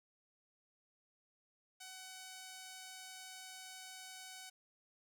5% pulse tone, 751 Hz, F#5, 26 cents sharp, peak -38 dBFS, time 1.8-4.5 s, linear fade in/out 10 ms, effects none

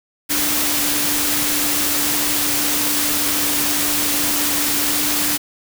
sine tone in noise, 293.7 Hz, D4, in tune, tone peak -27 dBFS, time 0.29-5.38 s, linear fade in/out 20 ms, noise white, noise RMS -19 dBFS, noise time 0.29-5.38 s, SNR -11 dB, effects none

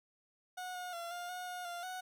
30% pulse tone with pitch steps, 731 / 722 / 683 / 705 / 725 / 720 / 696 / 739 Hz, F#5 / F#5 / F5 / F5 / F#5 / F#5 / F5 / F#5, -21 / -43 / -39 / +16 / -35 / -47 / -6 / -2 cents, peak -38 dBFS, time 0.57-2.01 s, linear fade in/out 10 ms, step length 180 ms, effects none

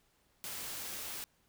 white noise, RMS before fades -42 dBFS, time 0.44-1.24 s, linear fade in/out 0 ms, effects pink hiss -72 dBFS RMS until 1.48 s

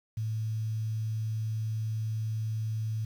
sine tone with quantisation, 110 Hz, A2, in tune, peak -29 dBFS, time 0.17-3.05 s, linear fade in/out 5 ms, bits 9, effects none

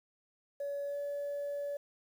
sine tone with pitch glide, 567 to 572.3 Hz, C#5 to D5, +39 to -45 cents, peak -33 dBFS, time 0.6-1.77 s, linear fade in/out 5 ms, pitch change +16 cents, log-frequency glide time 0.85-0.97 s, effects tanh soft clip ceiling -32 dBFS + 10-bit

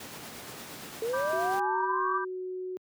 pink noise with tremolo, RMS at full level -41 dBFS, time 0-1.6 s, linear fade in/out 5 ms, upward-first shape sine, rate 8.6 Hz, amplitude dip 25%
sine linear sweep, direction up, 440 to 1174.7 Hz, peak -28 dBFS, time 1.02-2.18 s, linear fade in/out 2 ms
sine chord, G major, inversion first, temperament just, 980 / 1176 / 1568 Hz, B5 / D6 / G6, -14 / +2 / 0 cents, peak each -35 dBFS, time 1.13-2.25 s, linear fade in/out 10 ms
sine tone with pitch glide, 375.5 to 369 Hz, F#4 to F#4, +26 to -5 cents, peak -33 dBFS, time 1.33-2.77 s, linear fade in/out 0 ms, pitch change -31 cents, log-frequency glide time 1.88-2.4 s
effects high-pass 150 Hz 12 dB/octave

